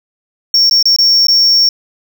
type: tone with dropouts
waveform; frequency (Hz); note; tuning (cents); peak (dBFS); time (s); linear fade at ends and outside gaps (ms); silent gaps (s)
triangle; 5490; F8; -31; -5; 0.54-1.69; 2; 0.697-0.71 / 0.827-0.855 / 0.963-0.986 / 1.27-1.283
effects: none